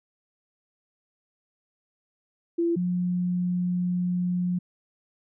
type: tone pair in turn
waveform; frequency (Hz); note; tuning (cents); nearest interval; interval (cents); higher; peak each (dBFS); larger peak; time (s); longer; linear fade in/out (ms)
sine; 339 / 178.75; E4 / F3; +49 / +41; major seventh; 1108; first; -21 / -23; first; 2.58-2.76 / 2.76-4.59; second; 10
effects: none